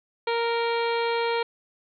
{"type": "harmonic tone", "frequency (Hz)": 465.6, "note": "A#4", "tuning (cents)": -2, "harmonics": [1, 2, 3, 4, 5, 6, 7, 8, 9], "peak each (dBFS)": [-25, -28, -35, -38, -34, -42, -39, -43, -39], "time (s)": [0.27, 1.43], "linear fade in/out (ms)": 5, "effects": []}